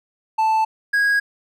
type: tone pair in turn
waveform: triangle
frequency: 880 / 1646.9 Hz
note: A5 / G#6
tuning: 0 / -15 cents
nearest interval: major seventh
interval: 1085 cents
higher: second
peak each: -13 dBFS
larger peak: neither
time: 0.38-0.65 / 0.93-1.2 s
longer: neither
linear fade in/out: 10 ms
effects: none